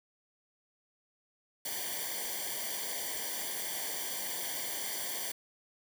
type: noise with comb filter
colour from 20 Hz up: white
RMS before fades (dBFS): -37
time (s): 1.65-5.32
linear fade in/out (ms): 5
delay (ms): 0.76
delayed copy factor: -0.95
effects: none